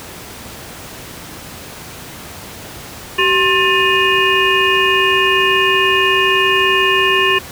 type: harmonic tone with a mistuned harmonic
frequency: 355.8 Hz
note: F4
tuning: 32 cents sharp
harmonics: 1 / 3 / 5 / 7 / 8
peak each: -17 / -17 / -17 / -17 / -17 dBFS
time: 3.18-7.39 s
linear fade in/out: 10 ms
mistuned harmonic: 1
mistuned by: +130 cents
effects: pink hiss -32 dBFS RMS until 7.51 s + high-pass 60 Hz 12 dB/octave